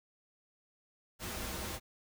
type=noise with comb filter; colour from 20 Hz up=pink; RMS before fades=-40 dBFS; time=1.19-1.8 s; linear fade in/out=50 ms; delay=7 ms; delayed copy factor=-0.6; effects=none